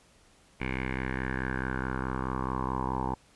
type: tone with low-pass filter sweep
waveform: 10% pulse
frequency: 64.7 Hz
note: C2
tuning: 19 cents flat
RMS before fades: -32 dBFS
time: 0.6-3.15 s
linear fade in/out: 10 ms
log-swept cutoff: 2300 to 880 Hz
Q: 5.3
effects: pink hiss -61 dBFS RMS until 3.35 s + resampled to 24000 Hz